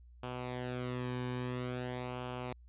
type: tone with flanger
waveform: sawtooth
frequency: 124.9 Hz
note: B2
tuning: 20 cents sharp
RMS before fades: -39 dBFS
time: 0.23-2.53 s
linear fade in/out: 5 ms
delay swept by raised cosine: 0.51 to 1.51 ms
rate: 0.49 Hz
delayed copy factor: -0.65
effects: added 60 Hz sine -54 dBFS peak until 2.68 s + resampled to 8000 Hz